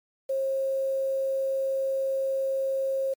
sine tone with quantisation, 537 Hz, C5, 45 cents sharp, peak -24 dBFS, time 0.29-3.14 s, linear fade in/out 10 ms, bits 8, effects MP3 96 kbps

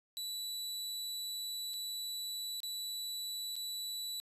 sawtooth tone with dropouts, 3951 Hz, B7, in tune, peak -35 dBFS, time 0.17-4.2 s, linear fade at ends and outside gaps 0 ms, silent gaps 1.735-1.739 / 2.603-2.632 / 3.556-3.564 s, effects resampled to 32000 Hz

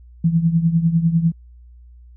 sine tone with tremolo, 165.9 Hz, E3, 11 cents sharp, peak -10 dBFS, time 0.24-1.32 s, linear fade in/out 5 ms, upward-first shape triangle, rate 10 Hz, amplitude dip 80%, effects added 60 Hz sine -41 dBFS peak until 2.16 s

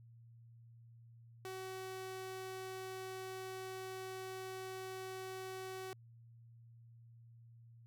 sawtooth tone, 377 Hz, F#4, 32 cents sharp, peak -40 dBFS, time 1.45-5.93 s, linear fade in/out 0 ms, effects added 116 Hz sine -57 dBFS peak until 7.86 s

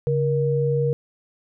sine tone pair together, 140.5 / 472.6 Hz, C#3 / A#4, +24 / +24 cents, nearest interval octave + major sixth, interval 2100 cents, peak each -21 dBFS, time 0.07-0.93 s, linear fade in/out 0 ms, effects none

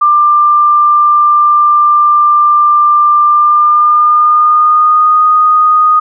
sine tone with pitch glide, 1189 to 1238.8 Hz, D6 to D#6, +21 to -8 cents, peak -4 dBFS, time 0.01-6 s, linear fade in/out 10 ms, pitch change +71 cents, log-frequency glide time 3.24-5.21 s, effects none

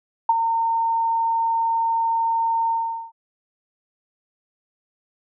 sine tone with ADSR envelope, 913 Hz, A#5, 36 cents flat, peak -11 dBFS, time 0.29-3.12 s, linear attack 5 ms, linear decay 32 ms, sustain -7 dB, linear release 420 ms, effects none

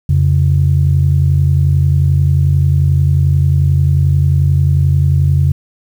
sine tone pair together, 87.31 / 138.59 Hz, F2 / C#3, 0 / 0 cents, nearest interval minor sixth, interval 800 cents, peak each -10 dBFS, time 0.09-5.52 s, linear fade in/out 5 ms, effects tanh soft clip ceiling -1 dBFS + 7-bit

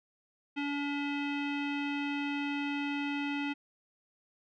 square tone with low-pass filter, 285.8 Hz, D4, 47 cents flat, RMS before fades -34 dBFS, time 0.56-3.54 s, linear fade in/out 20 ms, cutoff 2700 Hz, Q 3.9, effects none

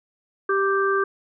harmonic tone, 392 Hz, G4, in tune, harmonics 1 / 3 / 4, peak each -21 / -23 / -25 dBFS, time 0.49-1.04 s, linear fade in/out 5 ms, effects none

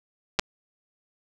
clicks, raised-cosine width 0.2 ms, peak -4 dBFS, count 2, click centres 0.39 / 0.395 s, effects none

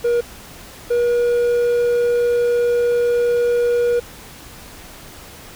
triangle tone pair in turn, 476.2 / 479.8 Hz, A#4 / A#4, +37 / +50 cents, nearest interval unison, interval 13 cents, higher second, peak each -12 dBFS, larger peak neither, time 0.04-0.21 / 0.9-4 s, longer second, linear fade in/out 10 ms, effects pink hiss -39 dBFS RMS until 5.55 s

